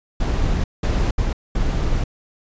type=noise bursts at uneven times; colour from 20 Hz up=brown; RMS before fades=-19 dBFS; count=4; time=0.2-0.64 / 0.83-1.11 / 1.18-1.33 / 1.55-2.04 s; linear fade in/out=5 ms; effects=resampled to 16000 Hz